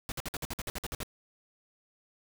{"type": "noise bursts", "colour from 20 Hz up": "pink", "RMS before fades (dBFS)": -36, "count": 12, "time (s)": [0.09, 1.032], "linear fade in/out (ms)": 0, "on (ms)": 29, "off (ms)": 54, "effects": []}